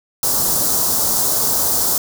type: band-stop noise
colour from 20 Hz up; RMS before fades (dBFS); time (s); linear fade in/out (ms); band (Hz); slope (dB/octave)
white; -17; 0.23-1.98; 2; 1200 to 4800; 24
effects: none